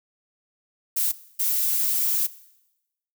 violet noise bursts at uneven times, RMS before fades -23 dBFS, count 2, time 0.96-1.12 / 1.39-2.27 s, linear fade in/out 10 ms, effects noise-tail reverb RT60 0.9 s tail -18 dB re dry

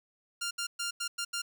10% pulse tone bursts at uneven times, 1396.9 Hz, F6, in tune, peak -24 dBFS, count 6, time 0.41-0.51 / 0.58-0.67 / 0.79-0.91 / 1-1.08 / 1.18-1.25 / 1.33-1.42 s, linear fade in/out 10 ms, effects none

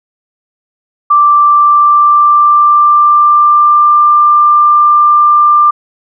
sine tone with pitch glide, 1174.7 to 1189.7 Hz, D6 to D6, 0 to +22 cents, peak -3 dBFS, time 1.1-5.71 s, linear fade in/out 10 ms, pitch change +22 cents, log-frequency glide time 1.41-4.02 s, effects none

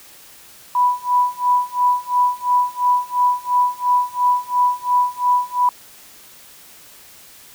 sine tone with tremolo, 987 Hz, B5, 1 cent flat, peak -11 dBFS, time 0.75-5.69 s, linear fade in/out 2 ms, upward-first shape sine, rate 2.9 Hz, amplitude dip 95%, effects white hiss -44 dBFS RMS until 7.54 s

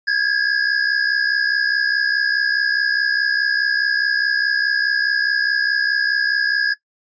square tone pair together, 1635.2 / 1700 Hz, G#6 / G#6, -27 / +40 cents, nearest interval minor second, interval 67 cents, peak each -19 dBFS, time 0.07-6.74 s, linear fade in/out 10 ms, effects noise-tail reverb RT60 0.1 s tail -18 dB re dry + resampled to 16000 Hz

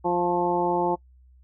harmonic tone with a mistuned harmonic, 175.4 Hz, F3, 8 cents sharp, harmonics 1 / 2 / 3 / 4 / 5 / 6, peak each -32 / -25 / -30 / -30 / -25 / -36 dBFS, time 0.04-0.96 s, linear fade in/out 20 ms, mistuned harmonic 6, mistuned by +35 cents, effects noise-tail reverb RT60 0.1 s tail -23 dB re dry + added 63 Hz sine -51 dBFS peak until 1.43 s

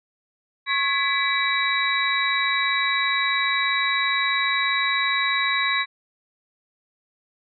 sine tone cluster, 1092 / 1680 / 1997 / 2307 / 3878 Hz, C#6 / G#6 / B6 / D7 / B7, -26 / +19 / +19 / -31 / -32 cents, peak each -26 / -28 / -25 / -26 / -26 dBFS, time 0.66-5.86 s, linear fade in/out 50 ms, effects none

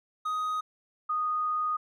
triangle / sine tone pair in turn, 1251 / 1238.1 Hz, D#6 / D#6, +9 / -9 cents, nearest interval unison, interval 18 cents, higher first, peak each -26 dBFS, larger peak neither, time 0.25-0.61 / 1.09-1.77 s, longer second, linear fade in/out 10 ms, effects none

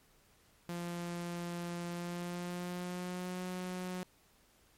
sawtooth tone with pitch glide, 173.1 to 182.34 Hz, F3 to F#3, -15 to -25 cents, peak -34 dBFS, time 0.69-4.03 s, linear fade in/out 0 ms, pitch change +90 cents, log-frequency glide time 1.9-3.44 s, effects pink hiss -67 dBFS RMS until 4.77 s + MP3 64 kbps

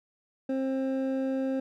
triangle tone pair together, 265.5 / 531 Hz, C4 / C5, +25 / +25 cents, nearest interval octave, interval 1200 cents, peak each -26 / -30 dBFS, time 0.49-1.6 s, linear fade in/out 5 ms, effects none

